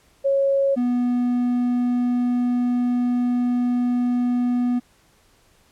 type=tone pair in turn; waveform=sine / triangle; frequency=550 / 245 Hz; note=C#5 / B3; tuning=-14 / -14 cents; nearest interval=octave + major second; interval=1400 cents; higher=first; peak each=-16 dBFS; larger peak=neither; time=0.24-0.76 / 0.76-4.8 s; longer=second; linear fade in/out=20 ms; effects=pink hiss -58 dBFS RMS until 5.71 s + low-pass 12000 Hz 12 dB/octave